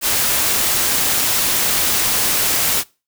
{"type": "noise", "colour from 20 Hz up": "white", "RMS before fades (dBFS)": -17, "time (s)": [0.01, 2.84], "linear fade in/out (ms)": 50, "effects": ["noise-tail reverb RT60 0.3 s tail -23 dB re dry"]}